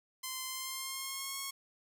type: tone with pitch glide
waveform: 5% pulse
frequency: 1038 to 1093.4 Hz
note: C6 to C#6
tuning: -14 to -24 cents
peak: -26 dBFS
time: 0.23-1.51 s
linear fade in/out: 10 ms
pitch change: +90 cents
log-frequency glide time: 0.47-1.38 s
effects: none